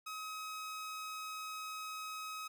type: tone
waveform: sawtooth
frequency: 1271 Hz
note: D#6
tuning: 36 cents sharp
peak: -38 dBFS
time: 0.06-2.48 s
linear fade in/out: 10 ms
effects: none